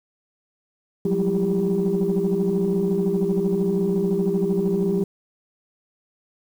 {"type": "tone cluster", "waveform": "sine", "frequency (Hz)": [177.3, 190.6, 203, 337.1, 397.2], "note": ["F3", "G3", "G#3", "E4", "G4"], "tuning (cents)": [26, -48, -39, 39, 23], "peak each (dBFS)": [-23, -24, -29, -29, -21], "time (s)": [1.05, 5.04], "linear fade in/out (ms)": 5, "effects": ["tanh soft clip ceiling -13 dBFS", "8-bit"]}